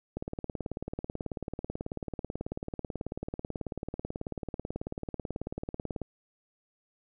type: click train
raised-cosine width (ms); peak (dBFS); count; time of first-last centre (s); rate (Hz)
2; -21; 108; 0.17-6.017; 18.3
effects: none